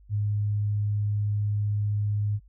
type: tone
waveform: sine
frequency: 103.83 Hz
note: G#2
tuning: in tune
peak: -23 dBFS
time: 0.09-2.4 s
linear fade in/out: 50 ms
effects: added 50 Hz sine -51 dBFS peak until 2.48 s